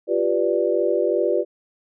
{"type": "chord", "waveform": "sine", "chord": "G dominant seventh", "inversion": "third", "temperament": "equal", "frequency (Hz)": [349.2, 392, 493.9, 587.3], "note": ["F4", "G4", "B4", "D5"], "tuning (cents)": [0, 0, 0, 0], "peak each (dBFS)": -23, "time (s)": [0.07, 1.45], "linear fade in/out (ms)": 50, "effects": []}